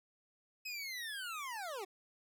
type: linear sweep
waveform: 25% pulse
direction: down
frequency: 2562 to 356.1 Hz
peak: -37 dBFS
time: 0.65-1.85 s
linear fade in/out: 10 ms
effects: none